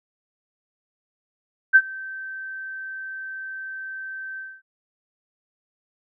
sine tone with ADSR envelope, 1551 Hz, G6, 19 cents flat, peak -7 dBFS, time 1.73-4.62 s, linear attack 26 ms, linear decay 54 ms, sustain -24 dB, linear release 240 ms, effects none

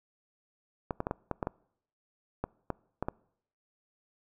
clicks, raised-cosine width 1 ms, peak -17 dBFS, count 11, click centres 0.908 / 1.004 / 1.069 / 1.111 / 1.313 / 1.428 / 1.471 / 2.44 / 2.703 / 3.026 / 3.085 s, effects noise-tail reverb RT60 0.7 s tail -25 dB re dry

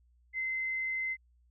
sine tone, 2063 Hz, C7, 25 cents flat, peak -31 dBFS, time 0.33-1.17 s, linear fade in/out 50 ms, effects added 60 Hz sine -63 dBFS peak until 1.5 s

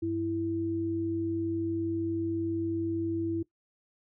sine tone pair together, 98.41 / 331 Hz, G2 / E4, +7 / +7 cents, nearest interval octave + major sixth, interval 2100 cents, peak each -37 / -28 dBFS, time 0.02-3.43 s, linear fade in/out 10 ms, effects noise-tail reverb RT60 0.1 s tail -18 dB re dry

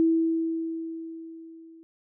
sine tone with level ramp, 327 Hz, E4, 14 cents flat, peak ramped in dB -17 to -47 dBFS, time 0-1.83 s, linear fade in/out 0 ms, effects none

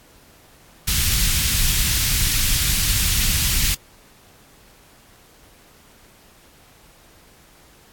pink band-stop noise, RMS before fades -19 dBFS, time 0.87-3.75 s, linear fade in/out 10 ms, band 110 to 2700 Hz, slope 12 dB/octave, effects pink hiss -51 dBFS RMS until 7.92 s + AAC 64 kbps

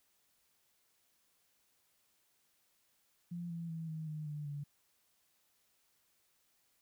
sine tone with pitch steps, 173 / 167.88 / 162.91 / 158.09 / 153.41 / 148.88 / 144.47 Hz, F3 / E3 / E3 / D#3 / D#3 / D3 / D3, -16 / +32 / -20 / +28 / -24 / +24 / -28 cents, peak -39 dBFS, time 3.31-4.64 s, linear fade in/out 10 ms, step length 190 ms, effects white hiss -75 dBFS RMS until 6.81 s

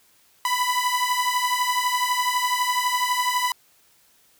sawtooth beating tone pair, 987.8 / 999.8 Hz, B5 / B5, 0 / +21 cents, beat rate 12 Hz, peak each -20 dBFS, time 0.45-3.52 s, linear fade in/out 2 ms, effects white hiss -59 dBFS RMS until 4.39 s

